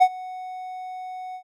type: tone with ADSR envelope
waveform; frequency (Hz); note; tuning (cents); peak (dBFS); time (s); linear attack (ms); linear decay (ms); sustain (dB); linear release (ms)
triangle; 740; F#5; 0; -7; 0-1.43; 21; 60; -23; 80
effects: none